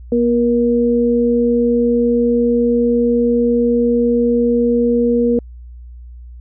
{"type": "tone pair together", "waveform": "sine", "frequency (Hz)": [240, 474.5], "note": ["B3", "A#4"], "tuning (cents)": [-49, 31], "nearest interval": "octave", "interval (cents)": 1180, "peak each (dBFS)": [-14, -14], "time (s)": [0.12, 5.39], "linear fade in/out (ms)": 2, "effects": ["added 60 Hz sine -32 dBFS peak until 6.4 s"]}